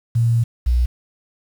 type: tone pair in turn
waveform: sine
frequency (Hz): 116.54 / 60.92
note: A#2 / B1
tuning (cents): 0 / -23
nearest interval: major seventh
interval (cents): 1123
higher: first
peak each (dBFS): -13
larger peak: neither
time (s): 0.15-0.44 / 0.66-0.86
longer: first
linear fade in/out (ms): 10
effects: 7-bit